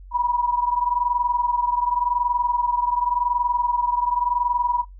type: tone pair together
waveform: sine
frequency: 966.9 / 987.8 Hz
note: B5 / B5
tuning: -37 / 0 cents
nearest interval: unison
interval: 37 cents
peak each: -20 / -24 dBFS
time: 0.11-4.85 s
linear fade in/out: 50 ms
effects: noise-tail reverb RT60 0.2 s tail -24 dB re dry + added 46 Hz sine -39 dBFS peak until 4.99 s